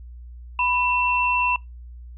sine tone pair together, 987.8 / 2697 Hz, B5 / E7, 0 / +39 cents, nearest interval octave + perfect fourth, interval 1739 cents, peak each -21 / -22 dBFS, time 0.59-1.56 s, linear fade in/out 2 ms, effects noise-tail reverb RT60 0.2 s tail -23 dB re dry + added 60 Hz sine -37 dBFS peak until 2.17 s

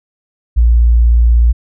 sine tone, 58.27 Hz, A#1, in tune, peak -5 dBFS, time 0.56-1.53 s, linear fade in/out 20 ms, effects none

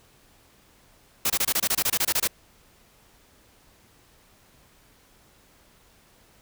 white noise bursts, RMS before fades -23 dBFS, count 14, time 1.25-2.275 s, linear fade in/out 5 ms, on 50 ms, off 25 ms, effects pink hiss -58 dBFS RMS until 6.41 s

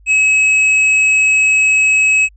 sine tone with tanh clipping, 2566 Hz, E7, 47 cents flat, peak -10 dBFS, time 0.06-2.29 s, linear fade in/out 50 ms, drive 8 dB, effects added 50 Hz sine -42 dBFS peak until 2.36 s + resampled to 22050 Hz

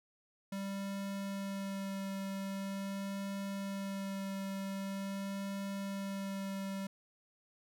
square tone with vibrato, 196 Hz, G3, in tune, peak -38 dBFS, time 0.52-6.87 s, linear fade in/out 5 ms, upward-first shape sine, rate 0.44 Hz, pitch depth 11 cents each way, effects none

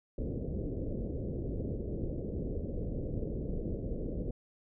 pink low-pass noise, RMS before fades -36 dBFS, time 0.18-4.31 s, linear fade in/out 2 ms, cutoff 540 Hz, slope 48 dB/octave, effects none

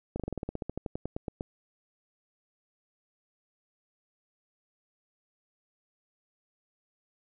slowing click train, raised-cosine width 2 ms, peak -20 dBFS, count 18, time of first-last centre 0.16-1.409 s, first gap 37 ms, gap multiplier 1.08, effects none

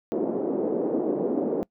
white band-pass noise, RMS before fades -26 dBFS, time 0.12-1.63 s, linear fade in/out 0 ms, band 240 to 470 Hz, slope 24 dB/octave, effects noise-tail reverb RT60 0.1 s tail -24 dB re dry

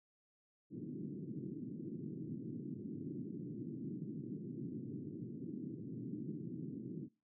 white band-pass noise, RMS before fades -45 dBFS, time 0.7-7.09 s, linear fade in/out 50 ms, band 120 to 340 Hz, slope 48 dB/octave, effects noise-tail reverb RT60 0.3 s tail -23 dB re dry

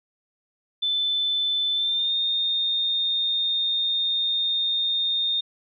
sine tone with pitch glide, 3520 to 3659 Hz, A7 to A#7, 0 to -33 cents, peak -21 dBFS, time 0.82-5.41 s, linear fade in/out 10 ms, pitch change +67 cents, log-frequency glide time 1.74-2.13 s, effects none

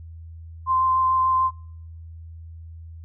sine tone with vibrato, 1041 Hz, C6, 9 cents flat, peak -17 dBFS, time 0.66-1.51 s, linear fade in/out 50 ms, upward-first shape sine, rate 6.8 Hz, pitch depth 9 cents each way, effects noise-tail reverb RT60 0.7 s tail -26 dB re dry + added 82 Hz sine -37 dBFS peak until 3.04 s

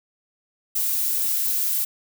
violet noise, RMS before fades -23 dBFS, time 0.75-1.85 s, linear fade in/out 10 ms, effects none

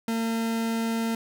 40% pulse tone, 227.2 Hz, A#3, 44 cents flat, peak -24 dBFS, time 0.08-1.15 s, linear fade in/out 2 ms, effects none

